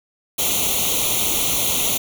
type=noise with comb filter; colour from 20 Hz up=white; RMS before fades=-20 dBFS; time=0.38-1.98 s; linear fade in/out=10 ms; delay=0.3 ms; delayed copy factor=+0.95; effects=none